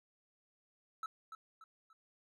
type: tone with echo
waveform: triangle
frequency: 1313 Hz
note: E6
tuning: 7 cents flat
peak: -36 dBFS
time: 1.03-1.06 s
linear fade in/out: 2 ms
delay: 290 ms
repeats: 3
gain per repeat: -8 dB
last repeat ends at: 1.93 s
effects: none